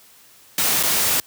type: noise with dropouts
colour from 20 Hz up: white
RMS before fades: -19 dBFS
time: 0.58-1.2 s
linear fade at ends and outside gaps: 2 ms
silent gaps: 0.829-0.834 s
effects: white hiss -50 dBFS RMS until 1.26 s + high-pass 60 Hz 12 dB/octave